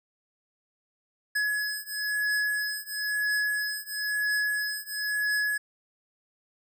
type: beating tone pair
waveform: square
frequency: 1691 / 1692 Hz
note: G#6 / G#6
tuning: +31 / +32 cents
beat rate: 1 Hz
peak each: -30 / -31 dBFS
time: 1.35-5.58 s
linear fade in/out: 10 ms
effects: none